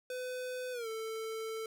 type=tone with pitch glide; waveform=square; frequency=504 to 443.9 Hz; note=B4 to A4; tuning=+35 to +15 cents; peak=-38 dBFS; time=0.1-1.66 s; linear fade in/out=2 ms; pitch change=-220 cents; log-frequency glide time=0.72-0.88 s; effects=none